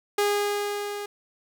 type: tone with level ramp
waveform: sawtooth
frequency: 410 Hz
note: G#4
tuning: 22 cents flat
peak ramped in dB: -16 to -28 dBFS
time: 0.18-1.06 s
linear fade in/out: 5 ms
effects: none